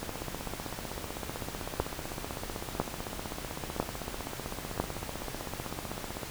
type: two click trains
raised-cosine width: 1 ms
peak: -12 / -22 dBFS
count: 4 / 99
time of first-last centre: 1.8-4.8 / 0.03-6.233 s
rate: 1 / 15.8 Hz
effects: pink hiss -41 dBFS RMS until 6.3 s